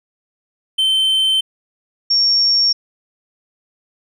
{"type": "tone pair in turn", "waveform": ["triangle", "sine"], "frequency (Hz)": [3093, 5511], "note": ["G7", "F8"], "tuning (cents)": [-24, -24], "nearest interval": "minor seventh", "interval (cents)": 1000, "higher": "second", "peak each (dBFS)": -11, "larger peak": "neither", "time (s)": [[0.78, 1.41], [2.1, 2.73]], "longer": "neither", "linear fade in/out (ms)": 10, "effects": []}